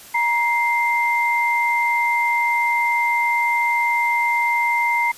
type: tone pair together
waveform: sine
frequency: 944 / 2093 Hz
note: A#5 / C7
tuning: +22 / 0 cents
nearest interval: octave + major second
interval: 1378 cents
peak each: -19 dBFS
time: 0.14-5.12 s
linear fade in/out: 10 ms
effects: white hiss -42 dBFS RMS until 5.17 s + resampled to 32000 Hz